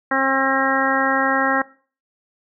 harmonic tone, 268.3 Hz, C4, 44 cents sharp, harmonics 1 / 2 / 3 / 4 / 5 / 6 / 7, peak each -24 / -24 / -24 / -24 / -24 / -24 / -24 dBFS, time 0.11-1.62 s, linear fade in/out 5 ms, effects noise-tail reverb RT60 0.4 s tail -20 dB re dry

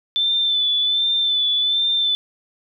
sine tone with vibrato, 3520 Hz, A7, in tune, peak -16 dBFS, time 0.16-2.15 s, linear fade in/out 0 ms, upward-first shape sine, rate 1.3 Hz, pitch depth 35 cents each way, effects none

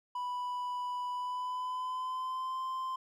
triangle tone with pitch glide, 987.8 to 1040.5 Hz, B5 to C6, 0 to -10 cents, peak -32 dBFS, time 0.15-2.96 s, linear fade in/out 5 ms, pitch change +90 cents, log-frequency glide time 1.11-2.61 s, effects none

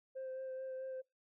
sine tone with vibrato, 523.3 Hz, C5, in tune, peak -39 dBFS, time 0.15-1.02 s, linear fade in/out 20 ms, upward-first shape sine, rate 4.6 Hz, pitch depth 15 cents each way, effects noise-tail reverb RT60 0.2 s tail -25 dB re dry + tanh soft clip ceiling -39 dBFS

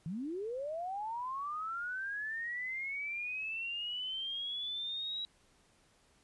sine linear sweep, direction up, 150 to 3887 Hz, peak -36 dBFS, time 0.06-5.25 s, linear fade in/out 0 ms, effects pink hiss -68 dBFS RMS until 6.23 s + resampled to 24000 Hz

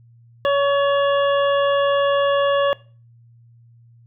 harmonic tone with a mistuned harmonic, 562 Hz, C#5, 24 cents sharp, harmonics 1 / 2 / 3 / 5 / 6, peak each -16 / -22 / -26 / -30 / -32 dBFS, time 0.45-2.73 s, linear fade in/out 0 ms, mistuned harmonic 3, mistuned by +19 cents, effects noise-tail reverb RT60 0.4 s tail -22 dB re dry + added 117 Hz sine -47 dBFS peak until 4.06 s

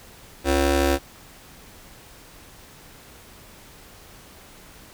20% pulse ring-modulated tone, 207.7 Hz, G#3, in tune, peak -10 dBFS, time 0.44-0.99 s, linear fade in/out 50 ms, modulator 140 Hz, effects pink hiss -47 dBFS RMS until 4.93 s

